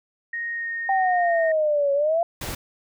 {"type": "tone with pitch glide", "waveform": "sine", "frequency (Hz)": [1864.7, 1848.6], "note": ["A#6", "A#6"], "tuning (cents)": [0, -15], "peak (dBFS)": -26, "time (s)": [0.33, 1.52], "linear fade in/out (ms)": 5, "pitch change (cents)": -15, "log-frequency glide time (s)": [0.53, 0.7]}
{"type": "exponential two-way sweep", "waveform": "sine", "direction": "down then up", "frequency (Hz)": [784, 554.4, 691], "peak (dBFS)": -18, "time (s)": [0.89, 2.23], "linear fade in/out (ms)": 2, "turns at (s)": 1.93}
{"type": "noise", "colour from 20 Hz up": "pink", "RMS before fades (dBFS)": -31, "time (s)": [2.41, 2.55], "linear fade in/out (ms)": 5}
{"effects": []}